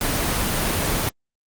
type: noise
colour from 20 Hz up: pink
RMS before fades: -22 dBFS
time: 0.01-1.09 s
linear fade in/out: 2 ms
effects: Opus 24 kbps